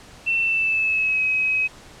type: tone with pitch glide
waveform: sine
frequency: 2690 to 2543 Hz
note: E7 to D#7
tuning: +34 to +37 cents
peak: -18 dBFS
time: 0.26-1.68 s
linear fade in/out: 20 ms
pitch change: -97 cents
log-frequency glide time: 0.4-1.22 s
effects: pink hiss -45 dBFS RMS until 2 s + low-pass 8000 Hz 12 dB/octave